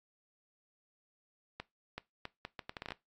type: accelerating click train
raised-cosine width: 0.3 ms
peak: -24 dBFS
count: 12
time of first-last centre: 1.6-2.921 s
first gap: 380 ms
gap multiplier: 0.72
effects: noise-tail reverb RT60 0.2 s tail -20 dB re dry + AAC 48 kbps